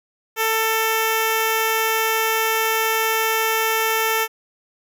5% pulse tone with notch filter, 444.8 Hz, A4, 19 cents sharp, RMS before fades -20 dBFS, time 0.36-4.28 s, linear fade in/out 50 ms, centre 4300 Hz, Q 0.94, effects none

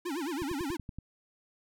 square tone with vibrato, 311.1 Hz, D#4, in tune, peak -33 dBFS, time 0.05-0.77 s, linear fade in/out 10 ms, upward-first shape sine, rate 9.2 Hz, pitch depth 260 cents each way
click train, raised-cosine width 5 ms, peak -28 dBFS, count 7, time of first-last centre 0.42-0.986 s, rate 10.6 Hz
effects none

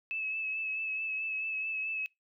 sine tone with vibrato, 2600 Hz, E7, 24 cents flat, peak -32 dBFS, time 0.11-2.06 s, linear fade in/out 0 ms, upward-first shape sine, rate 4.6 Hz, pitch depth 26 cents each way, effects noise-tail reverb RT60 0.2 s tail -25 dB re dry

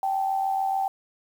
sine tone pair together, 777 / 863.9 Hz, G5 / A5, -16 / -32 cents, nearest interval major second, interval 184 cents, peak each -23 / -32 dBFS, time 0.03-0.88 s, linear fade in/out 2 ms, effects 8-bit

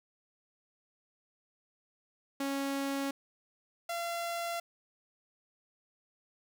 sawtooth tone pair in turn, 275.9 / 683.5 Hz, C#4 / F5, -8 / -37 cents, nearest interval octave + major third, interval 1571 cents, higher second, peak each -28 / -30 dBFS, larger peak first, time 2.4-3.11 / 3.89-4.6 s, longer neither, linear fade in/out 5 ms, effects none

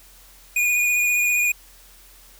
square tone with vibrato, 2449 Hz, D#7, 28 cents flat, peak -18 dBFS, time 0.56-1.52 s, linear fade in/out 5 ms, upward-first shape triangle, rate 15 Hz, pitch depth 23 cents each way, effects added 42 Hz sine -51 dBFS peak until 2.39 s + white hiss -50 dBFS RMS until 2.39 s

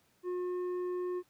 sine tone with tanh clipping, 359.8 Hz, F#4, 48 cents flat, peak -34 dBFS, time 0.23-1.23 s, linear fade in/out 50 ms, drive 7 dB, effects pink hiss -70 dBFS RMS until 1.29 s + high-pass 100 Hz 12 dB/octave

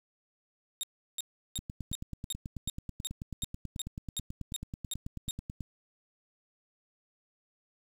20% pulse tone bursts, 3708 Hz, A#7, 10 cents flat, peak -27 dBFS, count 13, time 0.81-5.309 s, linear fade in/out 0 ms, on 23 ms, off 350 ms
click train, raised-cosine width 5 ms, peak -26 dBFS, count 38, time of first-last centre 1.59-5.607 s, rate 9.21 Hz
effects 9-bit

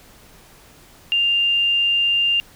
sine tone, 2796 Hz, F7, 1 cent sharp, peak -15 dBFS, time 1.12-2.4 s, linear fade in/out 0 ms, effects pink hiss -48 dBFS RMS until 2.55 s

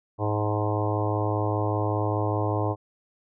harmonic tone with a mistuned harmonic, 105.1 Hz, G#2, 21 cents sharp, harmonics 1 / 3 / 4 / 5 / 6 / 7 / 8 / 9 / 10, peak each -26 / -31 / -32 / -33 / -34 / -34 / -35 / -36 / -36 dBFS, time 0.18-2.76 s, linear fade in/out 50 ms, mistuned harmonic 8, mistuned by +38 cents, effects none

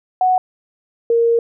sine tone pair in turn, 740 / 464.9 Hz, F#5 / A#4, 0 / -5 cents, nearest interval minor sixth, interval 805 cents, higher first, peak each -11 dBFS, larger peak neither, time 0.21-0.38 / 1.1-1.39 s, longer second, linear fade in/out 2 ms, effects none

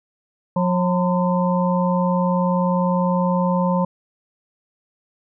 harmonic tone with a mistuned harmonic, 180 Hz, F#3, 47 cents flat, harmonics 1 / 3 / 5 / 6, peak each -18 / -23 / -25 / -26 dBFS, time 0.56-3.85 s, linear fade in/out 5 ms, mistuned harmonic 6, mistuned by -100 cents, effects none

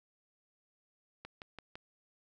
click train, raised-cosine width 0.3 ms, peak -29 dBFS, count 4, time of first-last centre 1.25-1.755 s, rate 5.94 Hz, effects none

